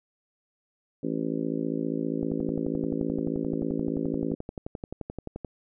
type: harmonic tone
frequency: 55 Hz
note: A1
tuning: in tune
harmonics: 3 / 4 / 5 / 6 / 7 / 8 / 9 / 10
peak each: -35 / -34 / -30 / -35 / -35 / -45 / -38 / -46 dBFS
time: 1.03-4.35 s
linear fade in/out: 5 ms
type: click train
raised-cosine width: 2 ms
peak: -21 dBFS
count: 38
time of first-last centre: 2.23-5.447 s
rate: 11.5 Hz
effects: none